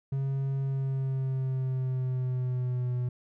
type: tone with pitch glide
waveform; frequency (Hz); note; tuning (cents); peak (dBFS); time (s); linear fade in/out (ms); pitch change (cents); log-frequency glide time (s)
triangle; 136 to 123.99; C#3 to B2; -33 to +7; -25; 0.12-3.09; 5; -160; 0.62-2.94
effects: none